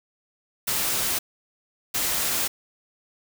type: noise bursts at uneven times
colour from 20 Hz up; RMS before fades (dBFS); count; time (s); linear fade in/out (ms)
white; -25; 2; 0.67-1.19 / 1.94-2.48; 10
effects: none